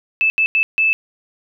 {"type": "tone bursts at uneven times", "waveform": "sine", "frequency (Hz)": 2625, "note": "E7", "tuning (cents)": -8, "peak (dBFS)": -12, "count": 4, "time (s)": [[0.21, 0.3], [0.38, 0.46], [0.55, 0.63], [0.78, 0.93]], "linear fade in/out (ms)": 0, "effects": []}